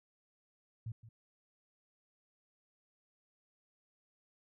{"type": "tone with echo", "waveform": "sine", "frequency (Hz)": 113.1, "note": "A2", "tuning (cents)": 48, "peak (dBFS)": -38, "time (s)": [0.86, 0.92], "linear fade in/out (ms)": 5, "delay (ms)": 170, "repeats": 1, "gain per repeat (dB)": -14, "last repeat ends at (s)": 1.09, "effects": []}